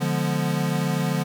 square chord, D diminished seventh, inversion none, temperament equal, 146.83 / 174.61 / 207.7 / 246.9 Hz, D3 / F3 / Ab3 / Cb4, 0 / 0 / 0 / 0 cents, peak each -26 / -26 / -32 / -31 dBFS, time 0-1.24 s, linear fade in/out 20 ms, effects none

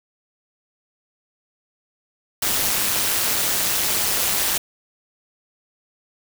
white noise with amplitude modulation, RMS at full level -18 dBFS, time 2.42-4.58 s, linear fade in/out 5 ms, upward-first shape sine, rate 205 Hz, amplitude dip 70%, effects none

